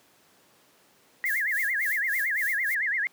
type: tone with vibrato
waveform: sine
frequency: 1864.7 Hz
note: A#6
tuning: in tune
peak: -24 dBFS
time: 1.24-3.07 s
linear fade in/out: 0 ms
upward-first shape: sine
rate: 8.9 Hz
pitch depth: 240 cents each way
type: noise with tremolo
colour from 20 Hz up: violet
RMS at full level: -36 dBFS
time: 1.25-2.75 s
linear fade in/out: 10 ms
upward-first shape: sine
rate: 3.5 Hz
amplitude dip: 85%
effects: pink hiss -60 dBFS RMS until 3.12 s + high-pass 200 Hz 12 dB/octave